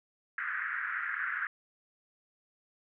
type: band-pass noise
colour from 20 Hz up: white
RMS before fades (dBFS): -35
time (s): 0.38-1.47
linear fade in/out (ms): 2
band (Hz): 1400 to 1800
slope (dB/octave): 48
effects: none